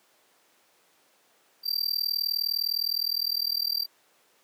square tone with amplitude modulation, 4699 Hz, D8, in tune, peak -22 dBFS, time 1.63-3.87 s, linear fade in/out 50 ms, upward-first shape sine, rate 39.7 Hz, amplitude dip 100%, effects pink hiss -63 dBFS RMS until 4.43 s + high-pass 400 Hz 12 dB/octave

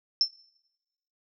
sine tone with exponential decay, 5340 Hz, E8, 22 cents sharp, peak -15 dBFS, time 0.21-0.33 s, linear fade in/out 1 ms, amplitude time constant 25 ms, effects noise-tail reverb RT60 1.0 s tail -24 dB re dry

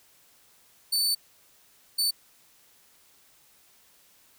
sawtooth tone bursts at uneven times, 4518 Hz, C#8, 32 cents sharp, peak -20 dBFS, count 2, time 0.92-1.15 / 1.98-2.11 s, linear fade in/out 10 ms, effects white hiss -60 dBFS RMS until 4.38 s

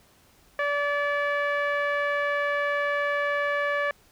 sawtooth tone with low-pass filter, 577 Hz, D5, 31 cents flat, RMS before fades -26 dBFS, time 0.59-3.91 s, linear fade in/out 2 ms, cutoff 1900 Hz, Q 3.2, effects pink hiss -59 dBFS RMS until 4.11 s

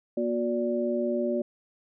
sine tone cluster, 238.4 / 362.6 / 582 Hz, A#3 / F#4 / D5, +39 / -35 / -16 cents, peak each -29 dBFS, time 0.17-1.42 s, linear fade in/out 5 ms, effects none

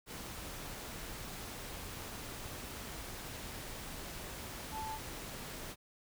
sine tone in noise, 876 Hz, A5, 8 cents flat, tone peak -39 dBFS, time 4.71-4.99 s, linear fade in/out 50 ms, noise pink, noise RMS -45 dBFS, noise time 0.06-5.76 s, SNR +3 dB, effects none

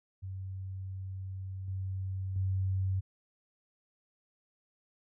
sine tone with level steps, 95 Hz, F#2, 46 cents sharp, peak -37 / -33 / -28 dBFS, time 0.22-3.01 s, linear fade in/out 20 ms, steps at 1.68 / 2.36 s, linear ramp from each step 2 ms, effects none

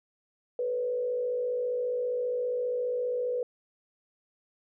sine tone with frequency modulation, 493.9 Hz, B4, in tune, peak -27 dBFS, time 0.59-3.43 s, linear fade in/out 2 ms, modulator 54.9 Hz, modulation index 0.51, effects none

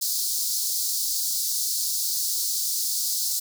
pink high-pass noise, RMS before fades -26 dBFS, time 0.01-3.4 s, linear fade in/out 10 ms, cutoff 4300 Hz, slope 48 dB/octave, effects none

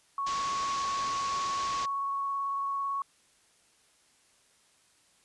sine tone with vibrato, 1108.7 Hz, C#6, in tune, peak -29 dBFS, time 0.18-3.02 s, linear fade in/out 2 ms, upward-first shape sine, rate 18 Hz, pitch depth 9 cents each way
white low-pass noise, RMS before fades -40 dBFS, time 0.26-1.86 s, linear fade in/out 10 ms, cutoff 6800 Hz, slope 48 dB/octave
effects white hiss -65 dBFS RMS until 5.24 s + resampled to 24000 Hz

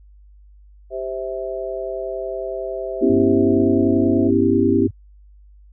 harmonic tone, 130.81 Hz, C3, in tune, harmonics 3 / 4 / 5, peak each -28 / -29 / -27 dBFS, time 0.9-4.31 s, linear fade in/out 50 ms
sine chord, C# half-diminished seventh, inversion third, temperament equal, 246.9 / 277.2 / 329.6 / 392 Hz, B3 / C#4 / E4 / G4, 0 / 0 / 0 / 0 cents, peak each -19 dBFS, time 3.01-4.88 s, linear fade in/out 20 ms
sine tone with pitch glide, 98 to 98.57 Hz, G2 to G2, 0 to +10 cents, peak -25 dBFS, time 3.09-4.91 s, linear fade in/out 10 ms, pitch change +10 cents, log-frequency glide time 3.89-4.44 s
effects added 50 Hz sine -44 dBFS peak until 5.72 s

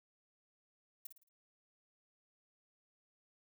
violet noise with echo, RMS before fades -45 dBFS, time 1.05-1.07 s, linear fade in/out 5 ms, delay 55 ms, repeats 4, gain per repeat -8 dB, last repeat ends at 1.29 s, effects none

